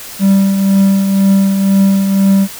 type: tone with tremolo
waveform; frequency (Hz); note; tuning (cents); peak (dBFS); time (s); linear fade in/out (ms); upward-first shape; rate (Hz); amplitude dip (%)
triangle; 195.2; G3; -7; -3; 0.19-2.48; 50; triangle; 2; 50
effects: white hiss -29 dBFS RMS until 2.59 s